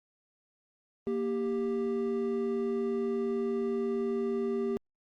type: tone pair together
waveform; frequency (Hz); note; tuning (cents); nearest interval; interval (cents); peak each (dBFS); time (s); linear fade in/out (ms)
triangle; 234.3 / 394.3; A#3 / G4; +9 / +10; major sixth; 901; -31 / -28; 1.07-4.77; 0
effects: Opus 32 kbps